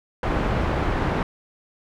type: low-pass noise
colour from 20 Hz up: pink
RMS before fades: -23 dBFS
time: 0.23-1.23 s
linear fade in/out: 2 ms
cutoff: 1600 Hz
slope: 12 dB/octave
effects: none